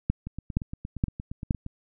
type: two click trains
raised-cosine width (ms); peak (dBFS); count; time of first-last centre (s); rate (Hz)
5; -22 / -10; 13 / 4; 0.27-1.664 / 0.1-1.508; 8.61 / 2.13
effects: none